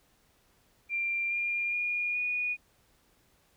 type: tone with pitch steps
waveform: sine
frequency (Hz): 2375 / 2403 / 2431 / 2459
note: D7 / D7 / D#7 / D#7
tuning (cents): +19 / +39 / -41 / -21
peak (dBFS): -28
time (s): 0.89-2.57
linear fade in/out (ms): 50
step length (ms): 420
effects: pink hiss -67 dBFS RMS until 3.56 s